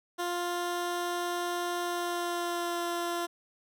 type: tone with pitch glide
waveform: 15% pulse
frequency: 350.6 to 345 Hz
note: F4 to F4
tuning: +7 to -21 cents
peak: -24 dBFS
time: 0.18-3.27 s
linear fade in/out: 20 ms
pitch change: -28 cents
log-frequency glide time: 1.81-2.82 s
effects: none